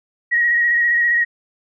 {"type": "tone with vibrato", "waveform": "sine", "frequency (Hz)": 1897, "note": "A#6", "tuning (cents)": 30, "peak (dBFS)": -13, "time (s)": [0.31, 1.25], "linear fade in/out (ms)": 20, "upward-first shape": "square", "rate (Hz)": 15, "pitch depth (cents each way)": 20, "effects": []}